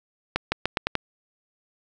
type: accelerating click train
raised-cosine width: 0.3 ms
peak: -6 dBFS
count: 6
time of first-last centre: 0.36-0.953 s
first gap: 160 ms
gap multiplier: 0.85
effects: none

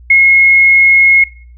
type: tone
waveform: sine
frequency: 2164 Hz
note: C#7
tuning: 42 cents flat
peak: -3 dBFS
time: 0.1-1.24 s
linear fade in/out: 5 ms
effects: noise-tail reverb RT60 0.5 s tail -21 dB re dry + added 60 Hz sine -34 dBFS peak until 1.57 s

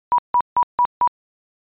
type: tone bursts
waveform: sine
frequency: 975 Hz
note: B5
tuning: 23 cents flat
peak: -12 dBFS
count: 5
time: 0.12-1.075 s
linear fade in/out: 0 ms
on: 63 ms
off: 160 ms
effects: resampled to 8000 Hz

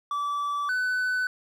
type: tone pair in turn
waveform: triangle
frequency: 1156 / 1502.2 Hz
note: D6 / F#6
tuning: -28 / +26 cents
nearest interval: perfect fourth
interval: 454 cents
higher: second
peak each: -24 / -22 dBFS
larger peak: second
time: 0.11-0.69 / 0.69-1.27 s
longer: neither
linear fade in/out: 2 ms
effects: none

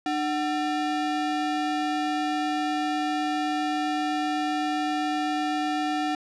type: ring-modulated tone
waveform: square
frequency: 523.3 Hz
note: C5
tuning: in tune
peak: -22 dBFS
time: 0.06-6.15 s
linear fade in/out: 2 ms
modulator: 222 Hz
effects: low-pass 5000 Hz 12 dB/octave

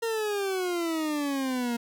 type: exponential sweep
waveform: 40% pulse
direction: down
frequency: 464.3 to 233.1 Hz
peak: -26 dBFS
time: 0.02-1.77 s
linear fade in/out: 10 ms
effects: none

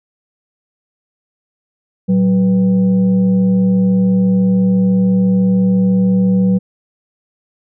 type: tone with frequency modulation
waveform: sine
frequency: 188 Hz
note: F#3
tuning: 28 cents sharp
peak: -9 dBFS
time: 2.08-6.59 s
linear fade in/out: 20 ms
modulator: 302 Hz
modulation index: 0.41
effects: none

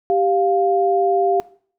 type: tone pair together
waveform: sine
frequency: 392 / 701.3 Hz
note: G4 / F5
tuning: 0 / +7 cents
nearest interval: minor seventh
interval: 1007 cents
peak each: -17 dBFS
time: 0.1-1.4 s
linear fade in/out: 0 ms
effects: noise-tail reverb RT60 0.5 s tail -20 dB re dry

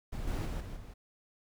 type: noise with level steps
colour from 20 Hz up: brown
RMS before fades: -38 / -33 / -36 / -42 / -47 dBFS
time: 0.12-0.94 s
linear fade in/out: 10 ms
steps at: 0.27 / 0.45 / 0.6 / 0.76 s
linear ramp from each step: 10 ms
effects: none

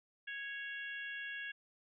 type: harmonic tone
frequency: 553 Hz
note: C#5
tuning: 4 cents flat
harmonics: 3 / 4 / 5 / 6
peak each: -42 / -52 / -48 / -53 dBFS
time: 0.27-1.52 s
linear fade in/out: 10 ms
effects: none

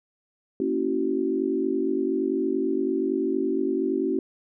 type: chord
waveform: sine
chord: F# dominant seventh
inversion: first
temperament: equal with one note detuned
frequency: 233.1 / 277.2 / 329.6 / 378.4 Hz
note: A#3 / C#4 / E4 / F#4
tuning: 0 / 0 / 0 / +39 cents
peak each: -32 / -27 / -28 / -26 dBFS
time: 0.6-4.19 s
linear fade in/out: 2 ms
effects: none

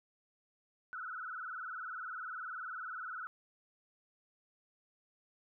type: tone with vibrato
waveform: sine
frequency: 1396.9 Hz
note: F6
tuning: in tune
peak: -40 dBFS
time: 0.93-3.27 s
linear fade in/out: 0 ms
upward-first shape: sine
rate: 20 Hz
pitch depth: 150 cents each way
effects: none

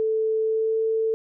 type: tone with pitch glide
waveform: sine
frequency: 440 to 444.6 Hz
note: A4 to A4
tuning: 0 to +18 cents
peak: -20 dBFS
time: 0-1.14 s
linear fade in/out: 0 ms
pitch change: +18 cents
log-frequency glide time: 0.41-0.8 s
effects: none

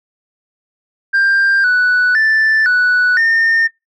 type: tone with pitch steps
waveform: sine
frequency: 1589 / 1483 / 1763 / 1480 / 1819 Hz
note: G6 / F#6 / A6 / F#6 / A#6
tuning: +23 / +4 / +3 / 0 / -43 cents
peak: -7 dBFS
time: 1.13-3.68 s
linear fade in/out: 20 ms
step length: 510 ms
effects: noise-tail reverb RT60 0.2 s tail -25 dB re dry + tanh soft clip ceiling -8 dBFS

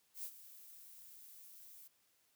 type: noise with ADSR envelope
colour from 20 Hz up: violet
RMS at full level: -43 dBFS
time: 0.14-1.88 s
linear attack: 100 ms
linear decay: 62 ms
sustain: -14 dB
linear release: 9 ms
effects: white hiss -75 dBFS RMS until 2.35 s + high-pass 60 Hz 12 dB/octave

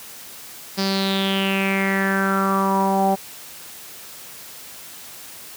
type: tone with low-pass filter sweep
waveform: sawtooth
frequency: 194.1 Hz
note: G3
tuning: 17 cents flat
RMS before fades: -20 dBFS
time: 0.77-3.16 s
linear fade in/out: 20 ms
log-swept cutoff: 5000 to 720 Hz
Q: 6.6
effects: white hiss -39 dBFS RMS until 5.56 s + high-pass 80 Hz 12 dB/octave

